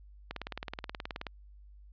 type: click train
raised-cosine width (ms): 0.3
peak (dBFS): -21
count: 19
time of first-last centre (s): 0.31-1.267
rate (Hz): 18.8
effects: added 50 Hz sine -51 dBFS peak until 1.92 s + resampled to 11025 Hz